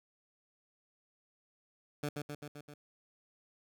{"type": "tone with echo", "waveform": "15% pulse", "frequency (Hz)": 146.83, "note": "D3", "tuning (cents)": 0, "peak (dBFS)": -28, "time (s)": [2.03, 2.09], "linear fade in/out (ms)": 5, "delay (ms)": 130, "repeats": 5, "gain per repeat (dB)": -3, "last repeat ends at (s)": 2.74, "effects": []}